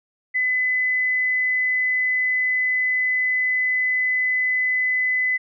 sine tone, 2012 Hz, B6, 32 cents sharp, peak -18 dBFS, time 0.34-5.38 s, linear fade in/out 20 ms, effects none

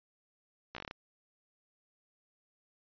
slowing click train, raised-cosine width 0.3 ms, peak -25 dBFS, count 8, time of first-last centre 0.75-0.911 s, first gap 15 ms, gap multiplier 1.14, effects resampled to 11025 Hz

